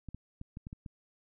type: clicks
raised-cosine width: 5 ms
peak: -30 dBFS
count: 7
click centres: 0.087 / 0.146 / 0.414 / 0.571 / 0.669 / 0.729 / 0.862 s
effects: none